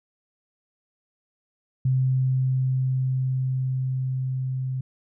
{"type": "tone with level ramp", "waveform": "sine", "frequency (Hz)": 130.2, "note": "C3", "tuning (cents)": -8, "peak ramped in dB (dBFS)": [-18, -25], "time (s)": [1.85, 4.81], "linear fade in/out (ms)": 5, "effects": []}